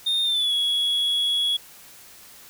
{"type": "tone with pitch glide", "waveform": "sine", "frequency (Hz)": [3655, 3352], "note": ["A#7", "G#7"], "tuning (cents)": [-35, 15], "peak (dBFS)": -17, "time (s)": [0.06, 1.57], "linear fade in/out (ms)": 10, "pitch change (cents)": -150, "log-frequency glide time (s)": [0.24, 0.53], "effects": ["tanh soft clip ceiling -19 dBFS", "white hiss -47 dBFS RMS until 2.49 s"]}